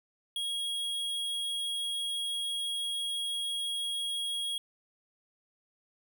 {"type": "tone", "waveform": "square", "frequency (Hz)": 3298, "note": "G#7", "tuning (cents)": -13, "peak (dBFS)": -32, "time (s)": [0.36, 4.58], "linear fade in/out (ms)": 2, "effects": ["11-bit"]}